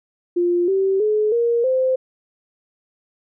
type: tone with pitch steps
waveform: sine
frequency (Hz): 350 / 386.1 / 426 / 469.9 / 518.4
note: F4 / G4 / G#4 / A#4 / C5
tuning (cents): +4 / -26 / +44 / +14 / -16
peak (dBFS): -15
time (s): 0.36-1.96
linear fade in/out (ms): 10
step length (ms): 320
effects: none